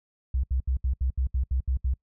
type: tone bursts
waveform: sine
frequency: 64.3 Hz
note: C2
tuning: 30 cents flat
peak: -22 dBFS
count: 10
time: 0.34-1.939 s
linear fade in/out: 5 ms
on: 96 ms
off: 71 ms
effects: noise-tail reverb RT60 0.1 s tail -24 dB re dry